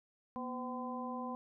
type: harmonic tone with a mistuned harmonic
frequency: 254.9 Hz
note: C4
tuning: 45 cents flat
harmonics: 1 / 2 / 3 / 4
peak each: -41 / -46 / -46 / -43 dBFS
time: 0.36-1.35 s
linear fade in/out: 0 ms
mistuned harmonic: 1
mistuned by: -90 cents
effects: none